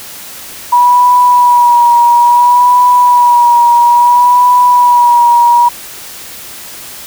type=tone with vibrato; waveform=sine; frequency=969 Hz; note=B5; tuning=33 cents flat; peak=-3 dBFS; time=0.72-5.69 s; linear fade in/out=10 ms; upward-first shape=sine; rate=0.59 Hz; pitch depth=30 cents each way; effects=white hiss -28 dBFS RMS until 7.06 s